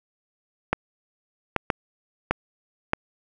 clicks, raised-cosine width 0.5 ms, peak -5 dBFS, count 5, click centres 0.73 / 1.563 / 1.702 / 2.31 / 2.934 s, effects none

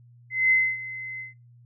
sine tone with ADSR envelope, 2054 Hz, C7, 33 cents flat, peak -15 dBFS, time 0.3-1.34 s, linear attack 210 ms, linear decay 260 ms, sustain -17 dB, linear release 140 ms, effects noise-tail reverb RT60 0.2 s tail -19 dB re dry + added 120 Hz sine -50 dBFS peak until 1.65 s

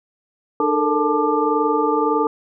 sine tone cluster, 301 / 436.4 / 458.1 / 875 / 1191 Hz, D4 / A4 / A#4 / A5 / D6, +43 / -14 / -30 / -10 / +24 cents, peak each -22 dBFS, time 0.6-2.27 s, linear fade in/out 2 ms, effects none

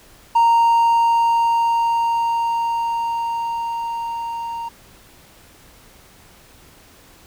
triangle tone with level ramp, 928 Hz, A#5, 8 cents flat, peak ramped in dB -8 to -23 dBFS, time 0.35-4.69 s, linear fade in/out 10 ms, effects tanh soft clip ceiling -4 dBFS + pink hiss -48 dBFS RMS until 7.26 s

